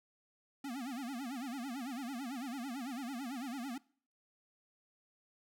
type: tone with vibrato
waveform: square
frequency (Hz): 256.6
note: C4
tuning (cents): -34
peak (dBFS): -40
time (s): 0.64-3.78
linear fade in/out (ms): 5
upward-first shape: sine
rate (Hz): 9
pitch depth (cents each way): 190
effects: noise-tail reverb RT60 0.5 s tail -23 dB re dry